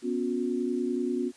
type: chord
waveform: sine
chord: B suspended second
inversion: none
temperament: equal with one note detuned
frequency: 246.9 / 277.2 / 360.5 Hz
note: B3 / C#4 / F#4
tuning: 0 / 0 / -45 cents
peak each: -30 / -32 / -30 dBFS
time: 0.02-1.32 s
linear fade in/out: 50 ms
effects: white hiss -56 dBFS RMS until 1.36 s + resampled to 22050 Hz